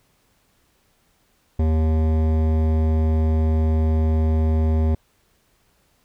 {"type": "tone with hard clipping", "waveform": "sine", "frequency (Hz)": 79, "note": "D#2", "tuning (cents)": 27, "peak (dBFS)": -18, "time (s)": [1.59, 4.95], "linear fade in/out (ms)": 5, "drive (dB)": 15, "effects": ["pink hiss -63 dBFS RMS until 6.04 s"]}